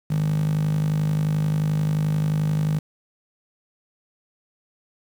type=tone with high-pass filter; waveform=15% pulse; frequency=51.4 Hz; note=G#1; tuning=17 cents flat; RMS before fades=-22 dBFS; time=0.1-2.79 s; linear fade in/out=5 ms; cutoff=150 Hz; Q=7; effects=8-bit